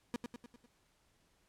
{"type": "tone with echo", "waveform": "35% pulse", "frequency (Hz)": 240.5, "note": "B3", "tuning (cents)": -46, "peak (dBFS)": -33, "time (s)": [0.14, 0.16], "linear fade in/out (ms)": 0, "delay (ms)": 100, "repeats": 5, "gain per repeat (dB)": -5, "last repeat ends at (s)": 0.66, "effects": ["pink hiss -73 dBFS RMS until 1.48 s", "low-pass 11000 Hz 12 dB/octave"]}